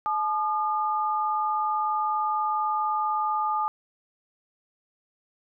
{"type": "tone pair together", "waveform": "sine", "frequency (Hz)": [858.4, 1214], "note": ["A5", "D#6"], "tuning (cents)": [-43, -43], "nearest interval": "tritone", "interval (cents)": 600, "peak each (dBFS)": -26, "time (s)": [0.06, 3.68], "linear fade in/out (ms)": 0, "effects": []}